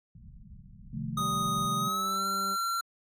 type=low-pass noise; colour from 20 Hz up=pink; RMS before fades=-49 dBFS; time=0.15-1.68 s; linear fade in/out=5 ms; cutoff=220 Hz; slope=96 dB/octave
type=chord; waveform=sine; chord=F dominant seventh; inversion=second; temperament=equal; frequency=130.81 / 155.56 / 174.61 / 220 Hz; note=C3 / Eb3 / F3 / A3; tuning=0 / 0 / 0 / 0 cents; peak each=-37 / -38 / -40 / -37 dBFS; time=0.93-1.89 s; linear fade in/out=10 ms
type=harmonic tone; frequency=194.3 Hz; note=G3; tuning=15 cents flat; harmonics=1 / 2 / 3 / 4 / 5; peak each=-39 / -45 / -49 / -54 / -57 dBFS; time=1.16-2.57 s; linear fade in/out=50 ms
type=tone with pitch glide; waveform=square; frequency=1244.5 to 1365 Hz; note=D#6 to F6; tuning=0 to -40 cents; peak=-29 dBFS; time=1.17-2.81 s; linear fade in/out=5 ms; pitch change=+160 cents; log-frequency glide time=1.77-2.27 s
effects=AAC 64 kbps